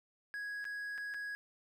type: tone with dropouts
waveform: triangle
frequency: 1661.2 Hz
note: G#6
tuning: in tune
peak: -37 dBFS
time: 0.34-1.35 s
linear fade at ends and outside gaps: 0 ms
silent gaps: 0.643-0.652 / 0.978-0.982 / 1.139-1.144 s
effects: none